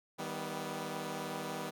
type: chord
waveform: 10% pulse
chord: Eb augmented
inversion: none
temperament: equal with one note detuned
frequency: 157.83 / 196 / 246.9 Hz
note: Eb3 / G3 / B3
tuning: +25 / 0 / 0 cents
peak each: -34 dBFS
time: 0.18-1.71 s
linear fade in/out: 20 ms
effects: none

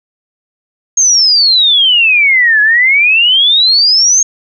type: exponential two-way sweep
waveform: sine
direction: down then up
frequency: 6540 to 1675 to 6540 Hz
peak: -5 dBFS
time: 0.97-4.23 s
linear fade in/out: 5 ms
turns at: 2.61 s
effects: none

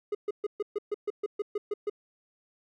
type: tone bursts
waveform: triangle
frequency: 414.4 Hz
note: G#4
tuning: 4 cents flat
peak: -25 dBFS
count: 12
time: 0.12-1.898 s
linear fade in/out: 5 ms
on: 29 ms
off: 130 ms
effects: none

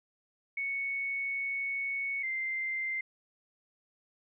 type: tone pair in turn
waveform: sine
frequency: 2217 / 2087 Hz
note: C#7 / C7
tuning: 0 / -5 cents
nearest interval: minor second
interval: 105 cents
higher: first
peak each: -31 / -31 dBFS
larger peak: neither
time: 0.57-2.23 / 2.23-3.01 s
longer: first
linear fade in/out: 5 ms
effects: none

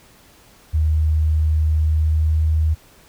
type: tone with pitch glide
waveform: sine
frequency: 77.78 to 78.5 Hz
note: D#2 to D#2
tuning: 0 to +16 cents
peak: -14 dBFS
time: 0.73-2.75 s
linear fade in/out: 20 ms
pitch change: +16 cents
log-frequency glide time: 1.82-2.42 s
effects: pink hiss -50 dBFS RMS until 3.08 s

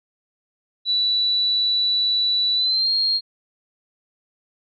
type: tone with pitch glide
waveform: sine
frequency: 3951 to 4235 Hz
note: B7 to C8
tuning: 0 to +20 cents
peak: -17 dBFS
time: 0.85-3.21 s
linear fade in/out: 50 ms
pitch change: +120 cents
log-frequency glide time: 2.55-2.91 s
effects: none

